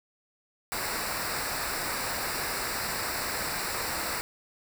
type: noise with comb filter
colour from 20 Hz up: pink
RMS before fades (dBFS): -32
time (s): 0.72-4.21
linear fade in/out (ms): 0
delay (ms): 0.31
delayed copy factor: -0.75
effects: none